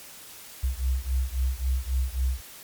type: beating tone pair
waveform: sine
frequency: 62.8 / 66.5 Hz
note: B1 / C2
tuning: +30 / +29 cents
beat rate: 3.7 Hz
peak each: -26 / -27 dBFS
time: 0.63-2.41 s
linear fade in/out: 10 ms
effects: white hiss -45 dBFS RMS until 2.63 s + MP3 96 kbps